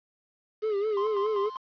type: tone with vibrato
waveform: triangle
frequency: 416.3 Hz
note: G#4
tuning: 4 cents sharp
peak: -23 dBFS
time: 0.62-1.5 s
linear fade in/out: 20 ms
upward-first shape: sine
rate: 4.8 Hz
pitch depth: 95 cents each way
type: tone with tremolo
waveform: triangle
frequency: 1046.5 Hz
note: C6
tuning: in tune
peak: -28 dBFS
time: 0.97-1.57 s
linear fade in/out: 2 ms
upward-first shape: square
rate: 5.1 Hz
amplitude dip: 60%
effects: resampled to 11025 Hz + 9-bit